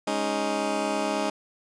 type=chord; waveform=15% pulse; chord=Ab suspended fourth; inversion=none; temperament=just; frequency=207.7 / 276.9 / 311.5 Hz; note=Ab3 / Db4 / Eb4; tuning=0 / -2 / +2 cents; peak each=-24 dBFS; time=0.07-1.3 s; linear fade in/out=5 ms; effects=resampled to 22050 Hz